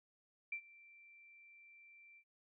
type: tone with ADSR envelope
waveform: sine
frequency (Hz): 2349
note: D7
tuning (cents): 0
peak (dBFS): -37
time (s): 0.52-2.24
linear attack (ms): 5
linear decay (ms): 80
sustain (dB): -22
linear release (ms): 66
effects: none